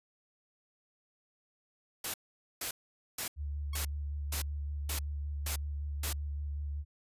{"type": "noise bursts", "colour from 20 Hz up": "white", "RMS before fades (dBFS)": -36, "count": 8, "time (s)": [2.04, 6.13], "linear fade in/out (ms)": 5, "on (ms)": 100, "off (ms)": 470}
{"type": "tone with vibrato", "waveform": "sine", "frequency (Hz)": 72.6, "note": "D2", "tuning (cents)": -19, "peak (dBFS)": -34, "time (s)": [3.36, 6.85], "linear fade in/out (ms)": 50, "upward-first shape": "square", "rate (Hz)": 5.3, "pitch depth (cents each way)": 17}
{"type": "tone with exponential decay", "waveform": "15% pulse", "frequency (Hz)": 1100, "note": "C#6", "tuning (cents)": -14, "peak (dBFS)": -36, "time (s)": [3.73, 3.87], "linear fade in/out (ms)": 5, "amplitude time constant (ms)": 30}
{"effects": ["resampled to 32000 Hz"]}